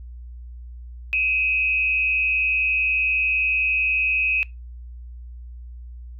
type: tone with frequency modulation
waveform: sine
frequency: 2538 Hz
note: D#7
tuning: 34 cents sharp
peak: -18 dBFS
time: 1.13-4.43 s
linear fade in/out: 0 ms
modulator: 131 Hz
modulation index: 0.62
effects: noise-tail reverb RT60 0.2 s tail -22 dB re dry + added 60 Hz sine -35 dBFS peak until 6.19 s